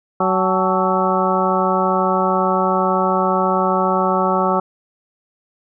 harmonic tone with a mistuned harmonic, 187.6 Hz, F#3, 24 cents sharp, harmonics 1 / 2 / 3 / 4 / 5 / 6 / 7, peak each -22 / -22 / -22 / -22 / -22 / -22 / -22 dBFS, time 0.2-4.6 s, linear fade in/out 5 ms, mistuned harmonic 5, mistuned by -100 cents, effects none

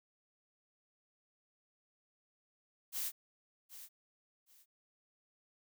blue noise with echo, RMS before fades -38 dBFS, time 2.92-3.12 s, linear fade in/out 50 ms, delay 770 ms, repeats 2, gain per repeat -13 dB, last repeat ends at 4.66 s, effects none

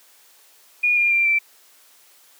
sine tone with pitch steps, 2441 / 2406 / 2372 / 2338 Hz, D#7 / D7 / D7 / D7, -34 / +41 / +17 / -8 cents, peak -15 dBFS, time 0.83-1.39 s, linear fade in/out 10 ms, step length 140 ms, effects white hiss -53 dBFS RMS until 2.39 s + high-pass 400 Hz 12 dB/octave

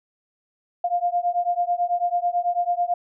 sine beating tone pair, 698.5 / 707.6 Hz, F5 / F5, 0 / +23 cents, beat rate 9.1 Hz, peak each -23 dBFS, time 0.84-2.94 s, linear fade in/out 5 ms, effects none

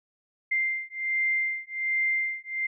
sine beating tone pair, 2093 / 2094.3 Hz, C7 / C7, 0 / +1 cents, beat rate 1.3 Hz, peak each -28 / -28 dBFS, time 0.51-2.67 s, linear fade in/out 10 ms, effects none

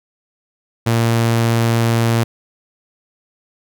sawtooth tone, 115.6 Hz, A#2, 14 cents flat, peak -9 dBFS, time 0.86-2.24 s, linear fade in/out 10 ms, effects none

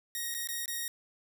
5% pulse tone with dropouts, 1874 Hz, A#6, 9 cents sharp, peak -23 dBFS, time 0.15-0.88 s, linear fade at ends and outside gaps 1 ms, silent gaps 0.342-0.347 / 0.473-0.488 / 0.658-0.679 s, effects none

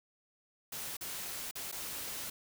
white noise with dropouts, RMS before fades -41 dBFS, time 0.72-2.3 s, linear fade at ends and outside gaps 5 ms, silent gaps 0.969-1.009 / 1.512-1.554 / 1.716-1.724 s, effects none

